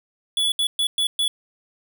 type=tone bursts at uneven times; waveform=square; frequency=3418 Hz; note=G#7; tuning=49 cents sharp; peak=-19 dBFS; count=5; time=0.37-0.52 / 0.59-0.67 / 0.79-0.87 / 0.98-1.07 / 1.19-1.28 s; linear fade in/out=2 ms; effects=none